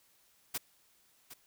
white noise with echo, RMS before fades -35 dBFS, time 0.54-0.58 s, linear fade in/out 10 ms, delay 760 ms, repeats 1, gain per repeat -13 dB, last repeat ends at 1.34 s, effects white hiss -68 dBFS RMS until 1.46 s

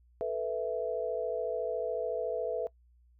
sine chord, A suspended second, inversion none, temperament equal, 440 / 493.9 / 659.3 Hz, A4 / B4 / E5, 0 / 0 / 0 cents, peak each -35 / -34 / -34 dBFS, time 0.21-2.67 s, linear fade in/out 0 ms, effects noise-tail reverb RT60 0.1 s tail -21 dB re dry + added 60 Hz sine -60 dBFS peak until 3.19 s

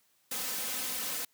white noise with comb filter, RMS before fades -35 dBFS, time 0.31-1.25 s, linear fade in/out 5 ms, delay 3.9 ms, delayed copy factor +0.85, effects white hiss -70 dBFS RMS until 1.33 s + high-pass 100 Hz 12 dB/octave

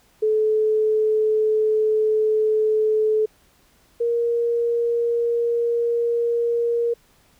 sine tone pair in turn, 432.4 / 469.9 Hz, A4 / A#4, -30 / +14 cents, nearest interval minor second, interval 144 cents, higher second, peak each -16 / -18 dBFS, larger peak first, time 0.22-3.26 / 4-6.94 s, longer first, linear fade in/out 10 ms, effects pink hiss -58 dBFS RMS until 7.39 s

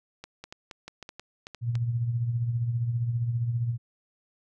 clicks, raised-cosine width 0.2 ms, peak -23 dBFS, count 11, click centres 0.24 / 0.44 / 0.525 / 0.712 / 0.88 / 1.027 / 1.091 / 1.196 / 1.469 / 1.547 / 1.754 s
sine tone with tremolo, 118.3 Hz, A#2, 26 cents sharp, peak -22 dBFS, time 1.61-3.78 s, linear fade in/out 50 ms, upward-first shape triangle, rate 15 Hz, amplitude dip 60%
effects none

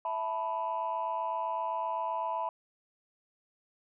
sine chord, E suspended fourth, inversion none, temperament equal, 659.3 / 880 / 987.8 Hz, E5 / A5 / B5, 0 / 0 / 0 cents, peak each -36 / -35 / -32 dBFS, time 0.05-2.49 s, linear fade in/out 2 ms, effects tanh soft clip ceiling -24 dBFS

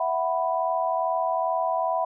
sine chord, E suspended second, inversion none, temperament just, 659.3 / 741.7 / 988.9 Hz, E5 / F#5 / B5, 0 / +4 / +2 cents, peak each -26 / -27 / -27 dBFS, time 0-2.05 s, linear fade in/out 5 ms, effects none

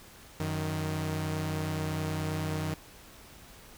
sawtooth tone pair together, 92.5 / 155.57 Hz, F#2 / D#3, 0 / 0 cents, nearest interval major sixth, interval 900 cents, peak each -31 / -28 dBFS, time 0.4-2.74 s, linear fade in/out 0 ms, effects pink hiss -52 dBFS RMS until 3.77 s

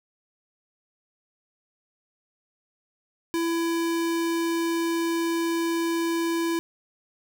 square tone, 334 Hz, E4, 23 cents sharp, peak -24 dBFS, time 3.34-6.59 s, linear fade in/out 0 ms, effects none

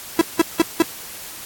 45% pulse tone bursts, 330 Hz, E4, 2 cents sharp, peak -10 dBFS, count 4, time 0.19-0.822 s, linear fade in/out 2 ms, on 23 ms, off 180 ms, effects white hiss -35 dBFS RMS until 1.45 s + AAC 64 kbps

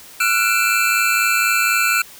square tone cluster, 1360 / 1464 / 2360 / 2648 Hz, F6 / F#6 / D7 / E7, -46 / -19 / +8 / +7 cents, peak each -21 dBFS, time 0.2-2.02 s, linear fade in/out 5 ms, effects white hiss -41 dBFS RMS until 2.19 s

